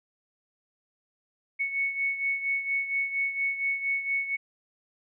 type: beating tone pair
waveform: sine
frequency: 2213 / 2217.3 Hz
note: C#7 / C#7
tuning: -3 / 0 cents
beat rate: 4.3 Hz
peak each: -27 / -33 dBFS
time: 1.59-4.37 s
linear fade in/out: 20 ms
effects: none